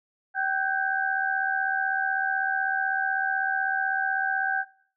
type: tone cluster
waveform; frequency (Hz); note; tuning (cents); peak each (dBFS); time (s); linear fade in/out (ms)
sine; 770 / 1523 / 1599; G5 / F#6 / G6; -31 / +50 / +34; -28; 0.34-4.65; 50
effects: noise-tail reverb RT60 0.5 s tail -18 dB re dry